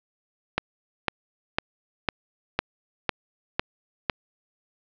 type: click train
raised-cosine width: 0.3 ms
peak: -5 dBFS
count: 8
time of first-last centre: 0.58-4.098 s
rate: 1.99 Hz
effects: low-pass 4000 Hz 12 dB/octave